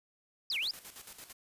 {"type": "exponential two-way sweep", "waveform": "sine", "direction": "down then up", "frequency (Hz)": [5274, 2090, 5274], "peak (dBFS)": -31, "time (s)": [0.5, 0.71], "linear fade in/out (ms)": 2, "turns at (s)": 0.58}
{"type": "noise with tremolo", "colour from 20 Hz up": "white", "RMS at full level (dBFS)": -47, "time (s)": [0.51, 1.33], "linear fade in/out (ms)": 10, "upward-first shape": "square", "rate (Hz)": 8.9, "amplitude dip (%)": 65}
{"effects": ["resampled to 32000 Hz"]}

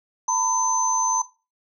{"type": "tone cluster", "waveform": "sine", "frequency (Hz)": [902, 1003, 6150], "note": ["A5", "B5", "G8"], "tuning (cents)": [43, 26, -34], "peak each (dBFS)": -24, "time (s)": [0.28, 1.22], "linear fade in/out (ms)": 5, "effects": ["noise-tail reverb RT60 0.3 s tail -17 dB re dry"]}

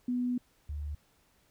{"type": "tone pair in turn", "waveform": "sine", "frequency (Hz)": [246.9, 73.66], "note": ["B3", "D2"], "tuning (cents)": [0, 6], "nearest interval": "octave + major sixth", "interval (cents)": 2094, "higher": "first", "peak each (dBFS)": [-28, -34], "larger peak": "first", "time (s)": [[0.08, 0.38], [0.69, 0.95]], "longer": "first", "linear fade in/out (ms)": 5, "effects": ["pink hiss -68 dBFS RMS until 1.5 s"]}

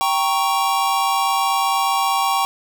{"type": "chord", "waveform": "square", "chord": "G diminished", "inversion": "none", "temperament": "equal", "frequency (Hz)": [784, 932.3, 1108.7], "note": ["G5", "Bb5", "Db6"], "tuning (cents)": [0, 0, 0], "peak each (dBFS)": [-21, -24, -21], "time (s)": [0.01, 2.45], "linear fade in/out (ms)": 0, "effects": []}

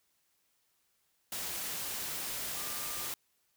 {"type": "tone in noise", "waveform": "sine", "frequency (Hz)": 1200, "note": "D6", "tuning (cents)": 37, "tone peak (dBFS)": -49, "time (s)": [2.56, 3.08], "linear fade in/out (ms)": 2, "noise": "white", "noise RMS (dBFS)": -38, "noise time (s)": [1.32, 3.14], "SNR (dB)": -14, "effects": ["white hiss -75 dBFS RMS until 3.56 s"]}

